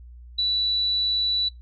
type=tone; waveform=sine; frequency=3951 Hz; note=B7; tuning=in tune; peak=-20 dBFS; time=0.38-1.49 s; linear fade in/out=10 ms; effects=noise-tail reverb RT60 0.2 s tail -22 dB re dry + added 60 Hz sine -41 dBFS peak until 1.61 s